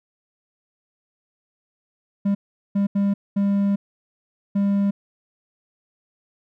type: tone bursts at uneven times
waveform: triangle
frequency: 200 Hz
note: G3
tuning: 35 cents sharp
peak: -15 dBFS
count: 5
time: 2.25-2.35 / 2.75-2.87 / 2.95-3.14 / 3.36-3.76 / 4.55-4.91 s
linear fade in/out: 10 ms
effects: none